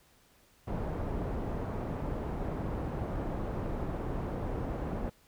pink low-pass noise, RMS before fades -35 dBFS, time 0.67-5.1 s, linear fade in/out 10 ms, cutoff 780 Hz, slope 12 dB/octave, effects pink hiss -64 dBFS RMS until 5.27 s

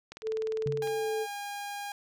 click train, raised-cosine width 0.2 ms, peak -26 dBFS, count 16, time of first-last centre 0.12-0.874 s, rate 19.9 Hz
sine tone with pitch glide, 440 to 437 Hz, A4 to A4, 0 to -12 cents, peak -29 dBFS, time 0.22-1.27 s, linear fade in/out 50 ms, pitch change -12 cents, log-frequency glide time 0.99-1.06 s
sine tone with exponential decay, 140 Hz, C#3, 18 cents sharp, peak -28 dBFS, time 0.66-1.12 s, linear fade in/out 2 ms, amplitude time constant 98 ms
sawtooth tone, 812 Hz, G#5, 39 cents flat, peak -32 dBFS, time 0.82-1.92 s, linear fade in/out 2 ms
effects none

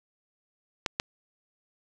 clicks, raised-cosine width 0.2 ms, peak -9 dBFS, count 2, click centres 0.862 / 0.999 s, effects none

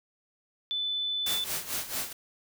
sine tone, 3504 Hz, A7, 8 cents flat, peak -28 dBFS, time 0.71-1.44 s, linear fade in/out 0 ms
white noise with tremolo, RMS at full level -31 dBFS, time 1.26-2.13 s, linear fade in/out 5 ms, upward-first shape sine, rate 4.5 Hz, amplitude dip 75%
effects none

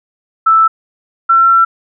sine tone pair in turn, 1320 / 1350.9 Hz, E6 / E6, +2 / +42 cents, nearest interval unison, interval 40 cents, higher second, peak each -5 dBFS, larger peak neither, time 0.46-0.68 / 1.29-1.65 s, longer second, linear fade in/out 10 ms, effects none

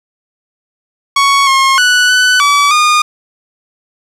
sawtooth tone with pitch steps, 1113 / 1076 / 1481 / 1497 / 1147 / 1220 Hz, C#6 / C6 / F#6 / F#6 / D6 / D#6, +7 / +48 / +1 / +20 / -41 / -34 cents, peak -3 dBFS, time 1.16-3.02 s, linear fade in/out 5 ms, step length 310 ms, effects low-pass 8000 Hz 12 dB/octave + 7-bit

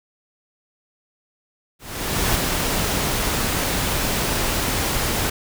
pink noise with ADSR envelope, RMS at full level -19 dBFS, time 1.79-5.3 s, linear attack 560 ms, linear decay 8 ms, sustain -3 dB, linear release 6 ms, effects none

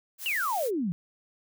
blue noise, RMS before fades -38 dBFS, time 0.18-0.71 s, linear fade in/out 50 ms
sine exponential sweep, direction down, 2960 to 161.4 Hz, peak -26 dBFS, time 0.26-0.92 s, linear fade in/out 0 ms
effects none

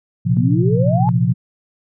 sine chord, Bb suspended second, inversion none, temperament equal, 116.54 / 130.81 / 174.61 Hz, Bb2 / C3 / F3, 0 / 0 / 0 cents, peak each -17 dBFS, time 0.25-1.34 s, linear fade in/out 20 ms
sine exponential sweep, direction up, 220 to 881 Hz, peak -18 dBFS, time 0.37-1.09 s, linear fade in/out 0 ms
effects none

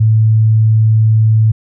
sine tone, 110 Hz, A2, in tune, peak -6 dBFS, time 0-1.52 s, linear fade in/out 10 ms, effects none

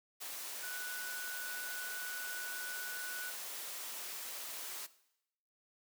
sine tone in noise, 1480 Hz, F#6, in tune, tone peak -43 dBFS, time 0.62-3.31 s, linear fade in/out 20 ms, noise white, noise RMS -44 dBFS, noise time 0.2-4.87 s, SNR -2 dB, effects noise-tail reverb RT60 0.8 s tail -17 dB re dry + high-pass 400 Hz 12 dB/octave

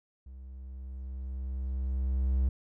triangle tone with level ramp, 65 Hz, C2, 11 cents flat, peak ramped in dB -42 to -21 dBFS, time 0.26-2.49 s, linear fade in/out 5 ms, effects none

